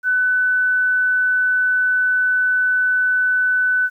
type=tone; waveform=sine; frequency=1500 Hz; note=F#6; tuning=23 cents sharp; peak=-14 dBFS; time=0.03-3.9 s; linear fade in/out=50 ms; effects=9-bit